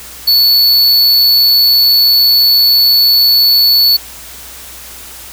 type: tone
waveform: square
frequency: 4437 Hz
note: C#8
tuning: 1 cent sharp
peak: -6 dBFS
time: 0.27-3.97 s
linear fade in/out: 10 ms
effects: added 61 Hz sine -40 dBFS peak until 5.32 s + white hiss -31 dBFS RMS until 5.32 s